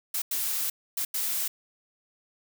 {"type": "noise bursts at uneven times", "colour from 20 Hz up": "blue", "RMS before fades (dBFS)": -29, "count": 4, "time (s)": [[0.14, 0.22], [0.31, 0.7], [0.97, 1.05], [1.14, 1.48]], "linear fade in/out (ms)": 5, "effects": []}